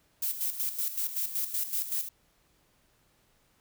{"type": "noise with tremolo", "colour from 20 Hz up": "violet", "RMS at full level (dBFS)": -30, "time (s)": [0.22, 2.09], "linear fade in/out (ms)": 5, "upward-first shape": "square", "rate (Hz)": 5.3, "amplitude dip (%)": 65, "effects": ["pink hiss -68 dBFS RMS until 3.6 s"]}